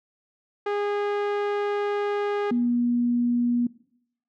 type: tone pair in turn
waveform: sawtooth / sine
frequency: 409.8 / 240.8 Hz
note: G#4 / B3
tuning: -23 / -44 cents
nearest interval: major sixth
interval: 921 cents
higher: first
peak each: -20 dBFS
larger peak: neither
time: 0.66-2.51 / 2.51-3.67 s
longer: first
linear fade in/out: 5 ms
effects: noise-tail reverb RT60 0.7 s tail -20 dB re dry + low-pass 2000 Hz 12 dB/octave